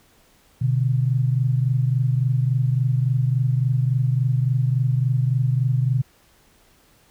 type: tone pair together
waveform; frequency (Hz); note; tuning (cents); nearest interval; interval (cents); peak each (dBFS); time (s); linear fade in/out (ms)
sine; 124.45 / 148; B2 / D3; +14 / +14; minor third; 300; -18 / -23; 0.61-6.02; 10
effects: pink hiss -57 dBFS RMS until 7.1 s